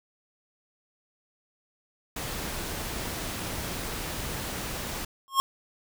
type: noise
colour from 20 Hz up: pink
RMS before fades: -34 dBFS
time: 2.16-5.05 s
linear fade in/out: 5 ms
type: tone with exponential growth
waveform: square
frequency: 1080 Hz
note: C#6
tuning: 45 cents flat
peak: -16 dBFS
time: 5.28-5.4 s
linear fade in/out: 0 ms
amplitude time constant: 25 ms
effects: none